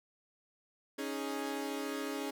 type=chord; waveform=sawtooth; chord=C# suspended second; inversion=none; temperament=equal; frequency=277.2 / 311.1 / 415.3 Hz; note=C#4 / D#4 / G#4; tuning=0 / 0 / 0 cents; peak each=-35 / -38 / -37 dBFS; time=0.98-2.31 s; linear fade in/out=10 ms; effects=none